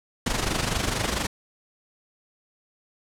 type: noise with amplitude modulation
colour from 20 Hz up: pink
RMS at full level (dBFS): -23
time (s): 0.26-1.27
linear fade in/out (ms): 5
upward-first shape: sine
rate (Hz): 24.4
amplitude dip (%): 65
effects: low-pass 9000 Hz 12 dB/octave